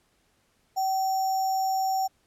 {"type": "tone with sample-and-hold", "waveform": "sine", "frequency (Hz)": 764, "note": "G5", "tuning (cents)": -45, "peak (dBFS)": -23, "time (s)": [0.76, 2.08], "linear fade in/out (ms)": 20, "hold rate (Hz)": 6300, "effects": ["pink hiss -68 dBFS RMS until 2.26 s", "low-pass 12000 Hz 12 dB/octave"]}